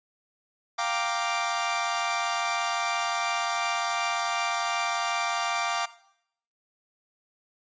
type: chord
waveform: sawtooth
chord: G minor seventh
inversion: third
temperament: equal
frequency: 698.5 / 784 / 932.3 / 1174.7 Hz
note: F5 / G5 / Bb5 / D6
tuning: 0 / 0 / 0 / 0 cents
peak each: -27 / -30 / -30 / -26 dBFS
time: 0.78-5.86 s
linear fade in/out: 10 ms
effects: noise-tail reverb RT60 0.7 s tail -17 dB re dry + resampled to 16000 Hz